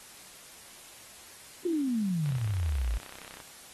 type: exponential sweep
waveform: sine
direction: down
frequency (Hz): 362.3 to 50.7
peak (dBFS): -26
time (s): 1.65-2.98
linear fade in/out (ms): 5
type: click train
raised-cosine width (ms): 0.3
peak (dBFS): -28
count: 38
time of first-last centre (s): 2.26-3.402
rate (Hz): 32.4
effects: white hiss -50 dBFS RMS until 3.73 s + AAC 32 kbps